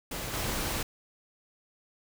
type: noise with level steps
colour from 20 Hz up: pink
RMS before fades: -36 / -32 dBFS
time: 0.11-0.83 s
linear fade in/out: 5 ms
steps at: 0.33 s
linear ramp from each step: 10 ms
effects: none